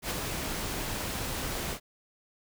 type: noise with ADSR envelope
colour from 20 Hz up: pink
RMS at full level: -30 dBFS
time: 0.02-1.8 s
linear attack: 80 ms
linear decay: 22 ms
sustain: -4 dB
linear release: 80 ms
effects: none